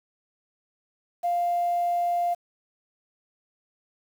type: tone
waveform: sine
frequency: 698.5 Hz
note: F5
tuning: in tune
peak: -21 dBFS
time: 1.23-2.35 s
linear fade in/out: 20 ms
effects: tanh soft clip ceiling -18 dBFS + 8-bit